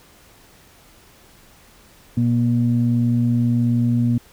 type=tone pair together; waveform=sine; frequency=120 / 238.6 Hz; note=B2 / A#3; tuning=-49 / +41 cents; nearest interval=octave; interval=1190 cents; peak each=-17 dBFS; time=2.17-4.18 s; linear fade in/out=5 ms; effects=tanh soft clip ceiling -8 dBFS + pink hiss -50 dBFS RMS until 4.32 s